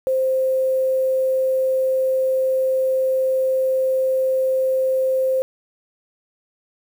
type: tone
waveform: sine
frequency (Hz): 523.3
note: C5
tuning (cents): 0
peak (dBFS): -16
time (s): 0.07-5.42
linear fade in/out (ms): 0
effects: 7-bit